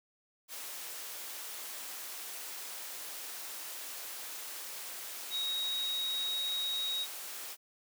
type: tone in noise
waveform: sine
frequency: 3791 Hz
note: A#7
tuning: 28 cents sharp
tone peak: -32 dBFS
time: 5.3-7.07 s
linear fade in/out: 50 ms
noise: white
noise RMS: -43 dBFS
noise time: 0.48-7.57 s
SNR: +8 dB
effects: high-pass 400 Hz 12 dB/octave